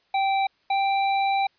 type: tone pair in turn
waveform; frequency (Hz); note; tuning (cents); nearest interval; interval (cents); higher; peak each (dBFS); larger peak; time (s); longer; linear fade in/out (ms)
square; 780 / 785.4; G5 / G5; -9 / +3; unison; 12; second; -21; neither; 0.14-0.47 / 0.7-1.47; second; 5
effects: white hiss -65 dBFS RMS until 1.58 s + resampled to 11025 Hz